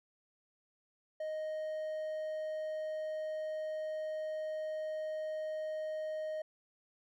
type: tone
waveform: triangle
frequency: 622.3 Hz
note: D#5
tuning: in tune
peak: -34 dBFS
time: 1.2-6.42 s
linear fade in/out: 5 ms
effects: none